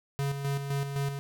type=tone with tremolo; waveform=square; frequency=139.8 Hz; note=C#3; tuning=15 cents sharp; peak=-28 dBFS; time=0.19-1.19 s; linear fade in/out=0 ms; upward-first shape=square; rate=3.9 Hz; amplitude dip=50%; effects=none